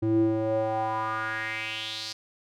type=tone with band-pass filter sweep; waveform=square; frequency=110 Hz; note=A2; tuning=in tune; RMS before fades=-28 dBFS; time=0.02-2.13 s; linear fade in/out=10 ms; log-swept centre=260 to 4900 Hz; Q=4.3; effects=none